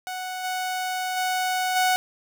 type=tone with level steps; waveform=sawtooth; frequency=740 Hz; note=F#5; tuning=in tune; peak=-26 / -22 / -19 / -15 dBFS; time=0.07-1.96 s; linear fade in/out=0 ms; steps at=0.43 / 1.16 / 1.75 s; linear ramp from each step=20 ms; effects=none